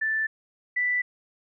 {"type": "tone pair in turn", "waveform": "sine", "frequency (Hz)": [1762, 1977.8], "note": ["A6", "B6"], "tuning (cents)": [2, 2], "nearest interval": "major second", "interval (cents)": 200, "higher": "second", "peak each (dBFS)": [-23, -22], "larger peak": "second", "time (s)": [[0.01, 0.27], [0.76, 1.02]], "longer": "neither", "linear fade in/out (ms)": 10, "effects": []}